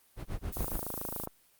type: noise with tremolo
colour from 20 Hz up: brown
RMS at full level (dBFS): -33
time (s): 0.16-0.8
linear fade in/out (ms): 50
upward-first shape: sine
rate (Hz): 7.2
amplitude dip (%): 100
type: noise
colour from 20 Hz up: violet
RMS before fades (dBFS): -39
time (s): 0.52-1.26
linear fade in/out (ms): 10
type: click train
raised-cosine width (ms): 1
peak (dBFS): -23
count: 20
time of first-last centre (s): 0.57-1.274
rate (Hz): 27
effects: white hiss -65 dBFS RMS until 1.59 s + Opus 32 kbps